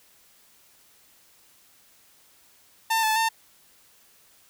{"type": "tone with pitch steps", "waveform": "sawtooth", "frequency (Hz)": [898, 873, 900], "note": ["A5", "A5", "A5"], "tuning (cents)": [35, -14, 39], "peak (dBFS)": -17, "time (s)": [2.9, 3.29], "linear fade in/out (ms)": 10, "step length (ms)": 130, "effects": ["white hiss -58 dBFS RMS until 4.49 s"]}